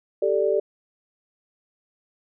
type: chord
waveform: sine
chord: G suspended second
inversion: none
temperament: just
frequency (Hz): 392 / 441 / 588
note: G4 / A4 / D5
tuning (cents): 0 / +4 / +2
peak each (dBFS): -23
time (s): 0.22-0.6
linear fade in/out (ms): 5
effects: none